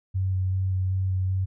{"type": "tone with vibrato", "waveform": "sine", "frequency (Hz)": 94, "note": "F#2", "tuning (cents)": 28, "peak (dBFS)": -22, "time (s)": [0.14, 1.46], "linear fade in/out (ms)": 20, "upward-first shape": "square", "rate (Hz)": 2.6, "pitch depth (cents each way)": 11, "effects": []}